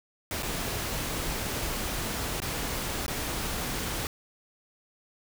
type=noise with dropouts; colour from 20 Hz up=pink; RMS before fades=-32 dBFS; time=0.31-4.07 s; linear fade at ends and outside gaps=1 ms; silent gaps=0.425-0.43 / 2.402-2.419 / 3.064-3.08 s; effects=none